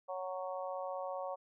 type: harmonic tone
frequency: 185 Hz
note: F#3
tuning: in tune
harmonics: 3 / 4 / 5 / 6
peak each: -40 / -43 / -46 / -46 dBFS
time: 0.08-1.36 s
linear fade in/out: 20 ms
effects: none